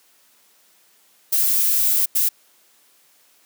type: noise bursts at uneven times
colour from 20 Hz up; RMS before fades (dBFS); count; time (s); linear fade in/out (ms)
violet; -18; 2; 1.32-2.06 / 2.15-2.29; 10
effects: white hiss -57 dBFS RMS until 3.45 s + high-pass 200 Hz 12 dB/octave